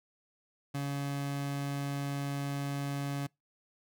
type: tone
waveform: 30% pulse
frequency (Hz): 140.9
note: C#3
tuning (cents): +29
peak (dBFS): -30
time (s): 0.74-3.27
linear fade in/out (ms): 10
effects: noise-tail reverb RT60 0.2 s tail -26 dB re dry